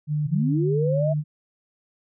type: tone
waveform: sine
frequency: 150 Hz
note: D3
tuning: 37 cents sharp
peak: -21 dBFS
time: 0.07-1.24 s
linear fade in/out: 50 ms
type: linear sweep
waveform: sine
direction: up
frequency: 123.47 to 659.3 Hz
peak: -22 dBFS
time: 0.25-1.14 s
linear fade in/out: 20 ms
effects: none